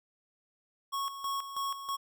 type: tone with tremolo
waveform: square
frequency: 1102 Hz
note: C#6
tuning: 11 cents flat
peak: -32 dBFS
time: 0.92-1.97 s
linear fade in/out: 20 ms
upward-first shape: square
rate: 3.1 Hz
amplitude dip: 65%
effects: none